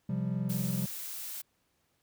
triangle chord, C suspended fourth, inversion none, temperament equal, 130.81 / 174.61 / 196 Hz, C3 / F3 / G3, 0 / 0 / 0 cents, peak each -32 dBFS, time 0.09-0.86 s, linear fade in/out 5 ms
blue noise, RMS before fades -40 dBFS, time 0.49-1.42 s, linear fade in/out 10 ms
effects pink hiss -74 dBFS RMS until 2.02 s + high-pass 60 Hz 12 dB/octave

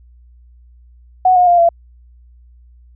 sine tone with pitch steps, 740 / 719.3 / 699.3 / 679.8 Hz, F#5 / F#5 / F5 / F5, 0 / -49 / +2 / -47 cents, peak -7 dBFS, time 1.25-1.69 s, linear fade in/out 5 ms, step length 110 ms, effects added 60 Hz sine -42 dBFS peak until 2.95 s

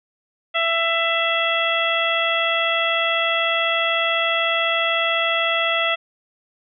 harmonic tone, 666 Hz, E5, 18 cents sharp, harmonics 1 / 2 / 3 / 4 / 5, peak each -24 / -24 / -24 / -24 / -24 dBFS, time 0.54-5.96 s, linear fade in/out 20 ms, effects none

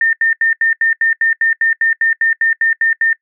sine tone bursts, 1813 Hz, A#6, 49 cents flat, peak -10 dBFS, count 16, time 0.01-3.13 s, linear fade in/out 2 ms, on 120 ms, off 80 ms, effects noise-tail reverb RT60 0.1 s tail -23 dB re dry

